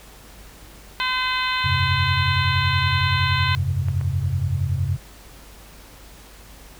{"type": "harmonic tone", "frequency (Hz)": 511, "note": "C5", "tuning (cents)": -41, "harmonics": [2, 3, 4, 5, 6, 7, 8], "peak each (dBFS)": [-25, -27, -28, -29, -30, -30, -31], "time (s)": [1, 3.55], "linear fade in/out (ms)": 0}
{"type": "chord", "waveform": "sine", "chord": "F suspended second", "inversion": "none", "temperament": "equal with one note detuned", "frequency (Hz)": [87.31, 98, 133.64], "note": ["F2", "G2", "C3"], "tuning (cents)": [0, 0, 37], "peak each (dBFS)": -24, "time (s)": [1.64, 4.97], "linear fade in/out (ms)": 10}
{"type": "clicks", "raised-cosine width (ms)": 0.5, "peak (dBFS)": -22, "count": 2, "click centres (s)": [3.885, 4.012]}
{"effects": ["added 50 Hz sine -46 dBFS peak until 6.79 s", "pink hiss -46 dBFS RMS until 6.79 s"]}